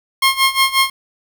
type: tone with tremolo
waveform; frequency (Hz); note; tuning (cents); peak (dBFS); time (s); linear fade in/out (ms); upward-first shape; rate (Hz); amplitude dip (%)
15% pulse; 1072; C6; +42; -3; 0.22-0.9; 5; sine; 5.6; 85
effects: 7-bit